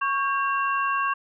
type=tone cluster; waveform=sine; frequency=1108 / 1602 / 2741 Hz; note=C#6 / G6 / F7; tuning=-1 / +37 / -33 cents; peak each=-23 / -28 / -32 dBFS; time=0.01-1.14 s; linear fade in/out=10 ms; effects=none